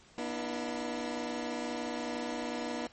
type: tone cluster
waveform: 20% pulse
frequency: 241.9 / 298.7 / 329.9 Hz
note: B3 / D4 / E4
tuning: -36 / +29 / +1 cents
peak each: -32 / -35 / -36 dBFS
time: 0.18-2.87 s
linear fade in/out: 2 ms
effects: pink hiss -59 dBFS RMS until 2.92 s + MP3 32 kbps